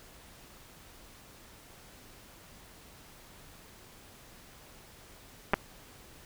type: clicks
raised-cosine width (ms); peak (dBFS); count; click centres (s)
0.5; -9; 2; 5.535 / 5.54
effects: pink hiss -54 dBFS RMS until 6.25 s